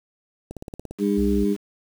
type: click train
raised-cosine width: 2 ms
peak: -21 dBFS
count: 8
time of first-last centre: 0.51-0.91 s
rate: 17.5 Hz
type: harmonic tone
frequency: 101.3 Hz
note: G#2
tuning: 43 cents flat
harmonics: 2 / 3 / 4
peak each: -21 / -24 / -24 dBFS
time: 0.98-1.57 s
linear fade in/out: 50 ms
type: tone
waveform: sine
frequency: 65.41 Hz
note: C2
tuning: in tune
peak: -26 dBFS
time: 1.17-1.45 s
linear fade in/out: 20 ms
effects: 7-bit